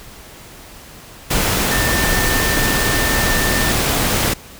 sine tone in noise, 1794 Hz, A6, 33 cents sharp, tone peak -21 dBFS, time 1.71-3.72 s, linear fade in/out 10 ms, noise pink, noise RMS -17 dBFS, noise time 1.3-4.34 s, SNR -7 dB, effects pink hiss -39 dBFS RMS until 4.59 s

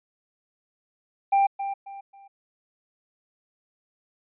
triangle tone with echo, 791 Hz, G5, 15 cents sharp, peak -15 dBFS, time 1.32-1.47 s, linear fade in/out 10 ms, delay 270 ms, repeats 3, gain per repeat -10 dB, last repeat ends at 2.28 s, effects resampled to 8000 Hz

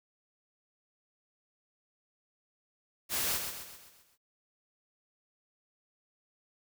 white noise with echo, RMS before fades -32 dBFS, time 3.09-3.4 s, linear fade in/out 50 ms, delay 130 ms, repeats 6, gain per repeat -6 dB, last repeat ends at 4.18 s, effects none

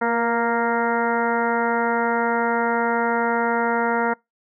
harmonic tone with a mistuned harmonic, 232.8 Hz, A#3, 2 cents flat, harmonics 1 / 2 / 3 / 4 / 5 / 6 / 7 / 8 / 9, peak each -26 / -24 / -27 / -24 / -36 / -26 / -36 / -31 / -38 dBFS, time 0.01-4.14 s, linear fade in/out 10 ms, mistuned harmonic 2, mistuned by +20 cents, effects noise-tail reverb RT60 0.2 s tail -26 dB re dry

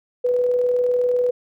sine tone with tremolo, 493.9 Hz, B4, in tune, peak -15 dBFS, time 0.24-1.31 s, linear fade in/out 10 ms, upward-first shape square, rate 20 Hz, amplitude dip 25%, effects none

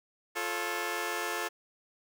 10% pulse chord, F augmented, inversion none, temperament just, 349.2 / 436.5 / 545.7 Hz, F4 / A4 / C#5, 0 / -14 / -27 cents, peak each -28 / -27 / -31 dBFS, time 0.35-1.49 s, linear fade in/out 20 ms, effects none

